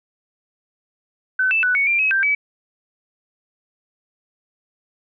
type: tone with pitch steps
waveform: sine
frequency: 1518 / 2642 / 1487 / 2225 / 2376 / 2556 / 1573 / 2288 Hz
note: F#6 / E7 / F#6 / C#7 / D7 / D#7 / G6 / D7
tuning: +44 / +3 / +8 / +6 / +20 / +46 / +6 / -46 cents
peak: -15 dBFS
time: 1.39-2.35 s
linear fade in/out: 5 ms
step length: 120 ms
effects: none